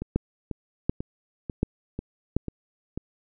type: two click trains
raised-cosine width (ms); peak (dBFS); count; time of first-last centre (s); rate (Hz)
3; -18 / -9; 7 / 4; 0.02-2.976 / 0.16-2.366; 2.03 / 1.36
effects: none